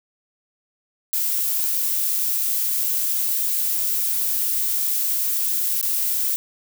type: noise with dropouts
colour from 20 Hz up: violet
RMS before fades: -22 dBFS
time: 1.13-6.36 s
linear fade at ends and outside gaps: 0 ms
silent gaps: 5.813-5.828 s
effects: none